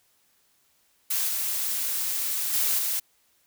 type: noise with level steps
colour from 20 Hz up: blue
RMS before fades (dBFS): -26 / -28 / -24 / -27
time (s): 1.1-3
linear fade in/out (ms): 10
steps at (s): 1.28 / 2.53 / 2.78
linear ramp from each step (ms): 10
effects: white hiss -66 dBFS RMS until 3.46 s